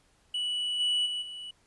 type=tone with level steps; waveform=triangle; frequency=2951 Hz; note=F#7; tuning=5 cents flat; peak=-27 / -23 / -29 / -37 dBFS; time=0.34-1.51 s; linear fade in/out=5 ms; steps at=0.79 / 1.05 / 1.21 s; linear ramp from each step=20 ms; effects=pink hiss -66 dBFS RMS until 1.66 s + resampled to 24000 Hz